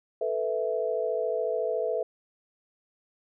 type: chord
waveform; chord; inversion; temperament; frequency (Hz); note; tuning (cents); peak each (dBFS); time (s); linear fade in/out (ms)
sine; A suspended second; none; equal with one note detuned; 440 / 493.9 / 656.6; A4 / B4 / E5; 0 / 0 / -7; -30; 0.21-2.03; 5
effects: none